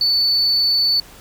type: tone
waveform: sine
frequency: 4486 Hz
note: C#8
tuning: 20 cents sharp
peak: -12 dBFS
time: 0.01-1 s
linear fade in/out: 2 ms
effects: tanh soft clip ceiling -11 dBFS + pink hiss -43 dBFS RMS until 1.2 s